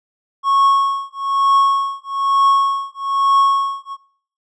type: tone with tremolo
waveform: triangle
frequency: 1100 Hz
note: C#6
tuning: 14 cents flat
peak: -7 dBFS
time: 0.43-3.97 s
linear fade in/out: 50 ms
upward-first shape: triangle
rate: 1.1 Hz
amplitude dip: 100%
effects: noise-tail reverb RT60 0.6 s tail -22 dB re dry + resampled to 22050 Hz